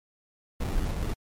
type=noise with sample-and-hold; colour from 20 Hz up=brown; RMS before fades=-28 dBFS; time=0.6-1.14 s; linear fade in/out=10 ms; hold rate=1575 Hz; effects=MP3 64 kbps